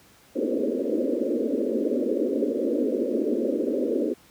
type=band-pass noise; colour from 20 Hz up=pink; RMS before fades=-25 dBFS; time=0.35-4.14 s; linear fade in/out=20 ms; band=230 to 570 Hz; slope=96 dB/octave; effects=pink hiss -55 dBFS RMS until 4.3 s + high-pass 80 Hz 12 dB/octave